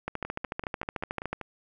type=two click trains; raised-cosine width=0.5 ms; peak=-21 / -16 dBFS; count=7 / 18; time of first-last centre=0.25-1.413 / 0.08-1.33 s; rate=5.16 / 13.6 Hz; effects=none